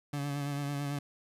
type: tone with vibrato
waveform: 30% pulse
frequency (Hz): 142.8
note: D3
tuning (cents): -48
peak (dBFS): -30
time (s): 0.13-0.99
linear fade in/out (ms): 5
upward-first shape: sine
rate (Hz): 9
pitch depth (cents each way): 30
effects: resampled to 32000 Hz + 12-bit